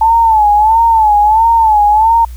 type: tone with vibrato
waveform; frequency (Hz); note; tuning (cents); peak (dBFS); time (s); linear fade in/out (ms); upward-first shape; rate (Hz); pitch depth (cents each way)
sine; 874; A5; -12; -5; 0.01-2.25; 5; sine; 1.5; 96
effects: added 60 Hz sine -24 dBFS peak until 2.36 s + white hiss -44 dBFS RMS until 2.36 s